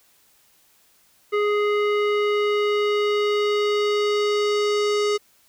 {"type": "tone with low-pass filter sweep", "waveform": "square", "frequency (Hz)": 415.6, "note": "G#4", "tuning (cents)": 1, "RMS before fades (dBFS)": -21, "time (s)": [1.32, 5.18], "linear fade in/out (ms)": 20, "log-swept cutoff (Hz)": [2100, 5800], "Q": 1.4, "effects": ["white hiss -59 dBFS RMS until 5.48 s"]}